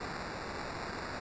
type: noise with sample-and-hold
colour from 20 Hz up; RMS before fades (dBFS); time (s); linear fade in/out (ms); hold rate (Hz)
white; -40; 0-1.2; 10; 3150
effects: resampled to 16000 Hz